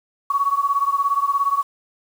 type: beating tone pair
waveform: sine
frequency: 1116 / 1133 Hz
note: C#6 / C#6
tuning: +11 / +37 cents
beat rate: 17 Hz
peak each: -19 / -21 dBFS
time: 0.3-1.63 s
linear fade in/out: 5 ms
effects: 7-bit